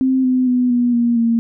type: tone with pitch steps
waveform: sine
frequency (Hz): 261.6 / 255.2 / 248.9 / 242.8 / 236.9 / 231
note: C4 / C4 / B3 / B3 / A#3 / A#3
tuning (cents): 0 / -43 / +14 / -29 / +28 / -16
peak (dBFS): -12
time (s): 0.01-1.39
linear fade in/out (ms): 0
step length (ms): 230
effects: none